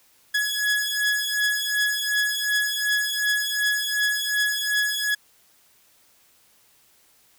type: beating tone pair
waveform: sawtooth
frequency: 1682 / 1684.7 Hz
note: G#6 / G#6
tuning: +22 / +24 cents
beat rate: 2.7 Hz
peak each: -21 dBFS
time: 0.34-5.15 s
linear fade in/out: 10 ms
effects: white hiss -59 dBFS RMS until 7.38 s